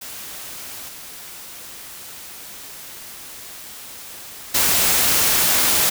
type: noise with level steps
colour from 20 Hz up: white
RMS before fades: -34 / -37 / -17 dBFS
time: 0.01-5.9 s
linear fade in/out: 10 ms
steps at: 0.88 / 4.54 s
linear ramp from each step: 10 ms
effects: none